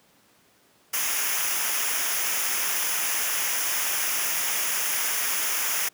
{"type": "noise with comb filter", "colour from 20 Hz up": "white", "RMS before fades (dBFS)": -26, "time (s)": [0.93, 5.89], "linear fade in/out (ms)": 10, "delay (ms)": 0.24, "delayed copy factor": -0.7, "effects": ["pink hiss -60 dBFS RMS until 5.93 s", "high-pass 150 Hz 12 dB/octave"]}